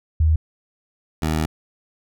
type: tone pair in turn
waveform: sine / 15% pulse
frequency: 78.8 / 78.45 Hz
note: D#2 / D#2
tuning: +23 / +15 cents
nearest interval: unison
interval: 8 cents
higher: first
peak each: -13 dBFS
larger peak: neither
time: 0.2-0.36 / 1.22-1.46 s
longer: second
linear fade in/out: 5 ms
effects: none